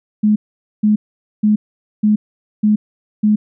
sine tone bursts, 211.6 Hz, G#3, 33 cents sharp, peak -9 dBFS, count 6, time 0.23-3.36 s, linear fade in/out 10 ms, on 130 ms, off 470 ms, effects none

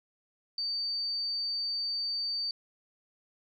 sine tone, 4600 Hz, D8, 37 cents flat, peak -30 dBFS, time 0.58-2.51 s, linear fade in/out 2 ms, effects 11-bit

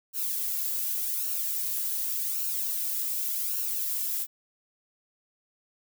violet noise with flanger, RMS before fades -30 dBFS, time 0.13-4.27 s, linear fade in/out 50 ms, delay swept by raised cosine 0.71 to 2.41 ms, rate 0.87 Hz, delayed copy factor +0.65, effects none

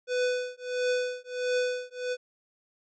square tone with tremolo, 498.1 Hz, B4, 15 cents sharp, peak -24 dBFS, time 0.07-2.17 s, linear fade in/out 50 ms, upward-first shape triangle, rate 1.5 Hz, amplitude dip 100%, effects resampled to 16000 Hz

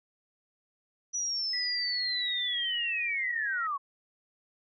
sine linear sweep, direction down, 5910 to 1077 Hz, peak -29 dBFS, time 1.13-3.78 s, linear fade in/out 20 ms
sine tone with pitch glide, 1968 to 1886.7 Hz, B6 to A#6, -7 to +20 cents, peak -35 dBFS, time 1.53-3.67 s, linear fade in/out 5 ms, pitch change -73 cents, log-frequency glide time 2.46-2.71 s
effects none

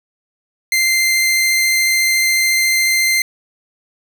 sawtooth tone with vibrato, 2085 Hz, C7, 7 cents flat, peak -9 dBFS, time 0.72-3.22 s, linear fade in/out 2 ms, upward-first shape triangle, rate 14 Hz, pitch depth 8 cents each way, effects 8-bit

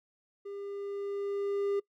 triangle tone with level ramp, 401.2 Hz, G4, 40 cents sharp, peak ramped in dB -37 to -25 dBFS, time 0.45-1.8 s, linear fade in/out 10 ms, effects noise-tail reverb RT60 0.1 s tail -22 dB re dry

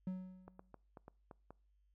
triangle tone with exponential decay, 185.4 Hz, F#3, 4 cents sharp, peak -34 dBFS, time 0.07-0.72 s, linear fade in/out 2 ms, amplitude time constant 140 ms
clicks, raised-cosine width 1 ms, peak -38 dBFS, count 7, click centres 0.48 / 0.594 / 0.743 / 0.972 / 1.081 / 1.312 / 1.506 s
effects noise-tail reverb RT60 0.4 s tail -25 dB re dry + added 50 Hz sine -70 dBFS peak until 1.94 s

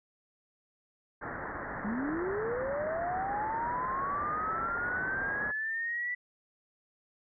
white low-pass noise, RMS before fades -39 dBFS, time 1.21-5.52 s, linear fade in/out 20 ms, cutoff 1900 Hz, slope 96 dB/octave
sine linear sweep, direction up, 196 to 1975.5 Hz, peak -31 dBFS, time 1.84-6.15 s, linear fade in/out 10 ms
effects none

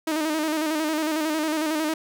sawtooth tone with vibrato, 311.1 Hz, D#4, in tune, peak -19 dBFS, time 0.07-1.94 s, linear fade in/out 5 ms, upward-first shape square, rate 11 Hz, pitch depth 48 cents each way, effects none

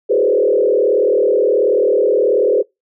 sine tone with frequency modulation, 459.2 Hz, A#4, 26 cents flat, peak -10 dBFS, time 0.09-2.63 s, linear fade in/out 20 ms, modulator 38.6 Hz, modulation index 2, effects noise-tail reverb RT60 0.2 s tail -26 dB re dry

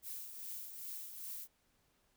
violet noise with tremolo, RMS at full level -44 dBFS, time 0.02-1.48 s, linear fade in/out 50 ms, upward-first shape triangle, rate 2.5 Hz, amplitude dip 55%, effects pink hiss -75 dBFS RMS until 2.16 s

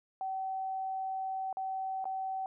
sine tone with dropouts, 764 Hz, G5, 45 cents flat, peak -33 dBFS, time 0.21-2.46 s, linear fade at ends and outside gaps 1 ms, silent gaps 1.528-1.57 / 2.043-2.054 s, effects none

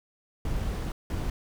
brown noise bursts at uneven times, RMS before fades -30 dBFS, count 2, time 0.45-0.92 / 1.1-1.3 s, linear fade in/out 2 ms, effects none

